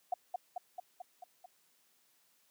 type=tone with echo; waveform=sine; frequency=723 Hz; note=F#5; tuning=40 cents flat; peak=-29 dBFS; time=0.12-0.14 s; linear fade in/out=5 ms; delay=220 ms; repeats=6; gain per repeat=-3 dB; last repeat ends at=1.46 s; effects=white hiss -71 dBFS RMS until 2.5 s + high-pass 150 Hz 12 dB/octave